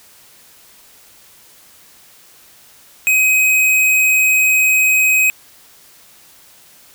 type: tone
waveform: square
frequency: 2526 Hz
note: D#7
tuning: 26 cents sharp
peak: -11 dBFS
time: 3.07-5.3 s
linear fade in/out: 0 ms
effects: white hiss -46 dBFS RMS until 6.94 s

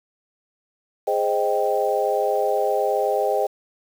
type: chord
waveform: sine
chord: Ab major seventh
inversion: none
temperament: equal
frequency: 415.3 / 523.3 / 622.3 / 784 Hz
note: Ab4 / C5 / Eb5 / G5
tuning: 0 / 0 / 0 / 0 cents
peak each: -24 dBFS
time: 1.07-3.47 s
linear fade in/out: 10 ms
effects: 7-bit

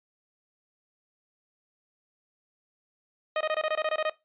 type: tone bursts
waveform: sawtooth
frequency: 622.3 Hz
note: D#5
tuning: in tune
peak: -21 dBFS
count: 11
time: 3.36-4.097 s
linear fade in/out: 2 ms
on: 47 ms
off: 22 ms
effects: noise-tail reverb RT60 0.2 s tail -18 dB re dry + resampled to 8000 Hz

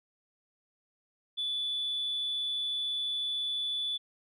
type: tone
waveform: sine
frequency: 3466 Hz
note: A7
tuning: 27 cents flat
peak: -29 dBFS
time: 1.37-3.98 s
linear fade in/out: 20 ms
effects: tanh soft clip ceiling -26 dBFS

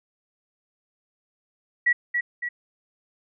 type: tone with echo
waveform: sine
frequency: 1932 Hz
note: B6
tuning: 39 cents flat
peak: -16 dBFS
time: 1.86-1.93 s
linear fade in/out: 10 ms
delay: 280 ms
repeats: 2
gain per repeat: -5 dB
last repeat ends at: 2.49 s
effects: none

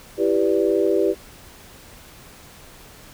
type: chord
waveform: sine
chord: E minor seventh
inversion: none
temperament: equal with one note detuned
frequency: 331.7 / 392 / 493.9 / 587.3 Hz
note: E4 / G4 / B4 / D5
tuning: +11 / 0 / 0 / 0 cents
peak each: -22 / -19 / -23 / -25 dBFS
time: 0.17-1.15 s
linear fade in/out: 50 ms
effects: pink hiss -45 dBFS RMS until 3.13 s

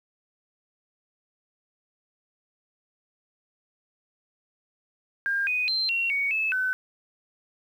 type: tone with pitch steps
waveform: sine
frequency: 1605 / 2491 / 4126 / 2738 / 2237 / 2607 / 1514 Hz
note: G6 / D#7 / C8 / F7 / C#7 / E7 / F#6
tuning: +40 / +1 / -25 / -35 / +15 / -20 / +39 cents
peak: -23 dBFS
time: 5.26-6.73 s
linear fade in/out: 0 ms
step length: 210 ms
effects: 9-bit

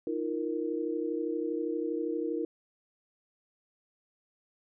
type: chord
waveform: sine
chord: Eb suspended second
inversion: none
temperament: equal with one note detuned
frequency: 311.1 / 343.6 / 466.2 Hz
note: Eb4 / F4 / Bb4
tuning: 0 / -28 / 0 cents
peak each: -34 dBFS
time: 0.07-2.45 s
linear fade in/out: 2 ms
effects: none

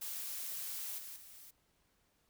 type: noise with level steps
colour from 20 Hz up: blue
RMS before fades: -42 / -48 / -55 dBFS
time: 0.01-1.51 s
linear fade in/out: 10 ms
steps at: 0.98 / 1.16 s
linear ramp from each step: 5 ms
effects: pink hiss -75 dBFS RMS until 2.29 s

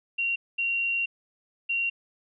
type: tone bursts at uneven times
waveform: sine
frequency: 2754 Hz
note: F7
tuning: 25 cents flat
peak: -24 dBFS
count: 3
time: 0.18-0.36 / 0.58-1.06 / 1.69-1.9 s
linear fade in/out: 10 ms
effects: none

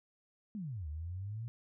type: exponential two-way sweep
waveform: sine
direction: down then up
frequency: 224.2 to 73 to 119.9 Hz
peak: -38 dBFS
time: 0.55-1.48 s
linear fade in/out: 0 ms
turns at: 0.88 s
effects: none

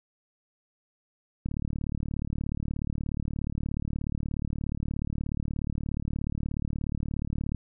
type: click train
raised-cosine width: 5 ms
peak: -19 dBFS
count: 225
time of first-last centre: 1.46-7.547 s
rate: 36.8 Hz
effects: none

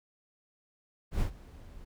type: noise with ADSR envelope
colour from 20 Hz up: brown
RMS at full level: -28 dBFS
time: 1.11-1.85 s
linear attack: 100 ms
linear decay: 95 ms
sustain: -20 dB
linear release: 12 ms
effects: none

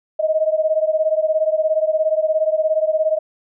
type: beating tone pair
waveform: sine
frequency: 622.3 / 639.3 Hz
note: D#5 / D#5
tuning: 0 / +47 cents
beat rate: 17 Hz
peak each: -17 / -19 dBFS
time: 0.19-3.19 s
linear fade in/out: 10 ms
effects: none

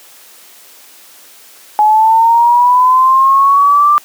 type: linear sweep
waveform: sine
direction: up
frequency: 842 to 1188 Hz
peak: -5 dBFS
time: 1.79-3.98 s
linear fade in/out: 0 ms
effects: white hiss -40 dBFS RMS until 4.04 s + high-pass 300 Hz 12 dB/octave

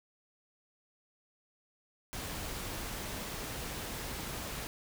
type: noise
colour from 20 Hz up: pink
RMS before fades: -40 dBFS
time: 2.13-4.67 s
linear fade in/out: 0 ms
effects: none

